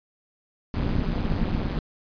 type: noise with amplitude modulation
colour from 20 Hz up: brown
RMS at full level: -21 dBFS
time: 0.74-1.79 s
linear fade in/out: 2 ms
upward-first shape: sine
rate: 193 Hz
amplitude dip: 100%
effects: resampled to 11025 Hz